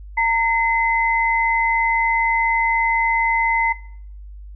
sine tone pair together, 917 / 2046 Hz, A#5 / C7, -29 / -39 cents, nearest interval octave + major second, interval 1390 cents, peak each -18 / -17 dBFS, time 0.17-3.73 s, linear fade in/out 10 ms, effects noise-tail reverb RT60 0.6 s tail -20 dB re dry + added 50 Hz sine -34 dBFS peak until 4.55 s

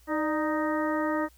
harmonic tone with a mistuned harmonic, 311 Hz, D#4, 1 cent flat, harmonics 1 / 2 / 3 / 4 / 5 / 6, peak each -28 / -31 / -34 / -34 / -41 / -36 dBFS, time 0.07-1.29 s, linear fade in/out 50 ms, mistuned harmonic 2, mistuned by -61 cents, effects added 60 Hz sine -56 dBFS peak until 1.37 s + white hiss -62 dBFS RMS until 1.37 s

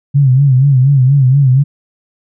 sine tone with vibrato, 134.5 Hz, C3, 48 cents sharp, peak -5 dBFS, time 0.14-1.64 s, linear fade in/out 20 ms, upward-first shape sine, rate 4.2 Hz, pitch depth 110 cents each way, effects none

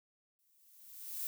violet noise with exponential growth, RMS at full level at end -37 dBFS, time 0.39-1.27 s, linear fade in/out 0 ms, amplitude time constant 190 ms, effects none

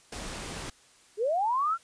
pink noise, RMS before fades -38 dBFS, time 0.12-0.7 s, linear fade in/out 5 ms
sine linear sweep, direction up, 392 to 1396.9 Hz, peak -24 dBFS, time 1.17-1.78 s, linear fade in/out 50 ms
effects white hiss -59 dBFS RMS until 1.83 s + resampled to 22050 Hz

